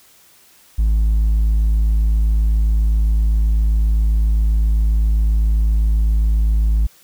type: tone with hard clipping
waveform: triangle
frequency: 53.8 Hz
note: A1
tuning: 38 cents flat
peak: -11 dBFS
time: 0.78-6.87 s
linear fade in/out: 10 ms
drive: 1 dB
effects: white hiss -50 dBFS RMS until 7.03 s